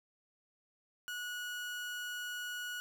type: tone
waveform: 30% pulse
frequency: 1460 Hz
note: F#6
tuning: 24 cents flat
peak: -36 dBFS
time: 1.08-2.8 s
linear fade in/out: 0 ms
effects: none